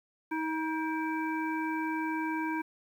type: harmonic tone with a mistuned harmonic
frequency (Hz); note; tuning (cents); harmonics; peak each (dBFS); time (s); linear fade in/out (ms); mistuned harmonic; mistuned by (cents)
317.2; D#4; +33; 1 / 3 / 5 / 7; -32 / -35 / -39 / -41; 0.31-2.62; 10; 7; +74
effects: 10-bit